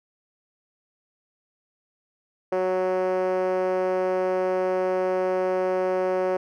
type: tone with band-pass filter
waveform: 5% pulse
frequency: 185 Hz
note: F#3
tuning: in tune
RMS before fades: -24 dBFS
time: 2.52-6.37 s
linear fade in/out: 5 ms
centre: 460 Hz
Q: 6
effects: none